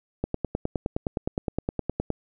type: click train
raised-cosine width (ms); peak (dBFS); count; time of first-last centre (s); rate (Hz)
2; -12; 19; 0.24-2.103; 9.66
effects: none